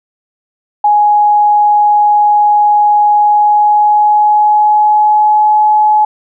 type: tone with pitch glide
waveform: sine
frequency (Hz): 834 to 850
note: G#5 to G#5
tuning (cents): +7 to +40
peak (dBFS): -5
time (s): 0.84-6.05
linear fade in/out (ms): 5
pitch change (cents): +33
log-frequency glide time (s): 3.14-5.68
effects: none